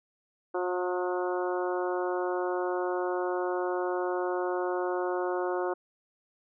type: harmonic tone with a mistuned harmonic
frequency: 180 Hz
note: F#3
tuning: 47 cents flat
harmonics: 2 / 3 / 4 / 5 / 6 / 7 / 8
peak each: -30 / -34 / -36 / -38 / -40 / -41 / -42 dBFS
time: 0.54-5.74 s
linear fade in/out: 10 ms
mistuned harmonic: 8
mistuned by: +16 cents
effects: none